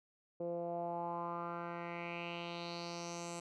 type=tone with low-pass filter sweep; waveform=10% pulse; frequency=171.5 Hz; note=F3; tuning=31 cents flat; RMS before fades=-42 dBFS; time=0.4-3.4 s; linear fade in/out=5 ms; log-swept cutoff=480 to 8000 Hz; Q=3.9; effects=none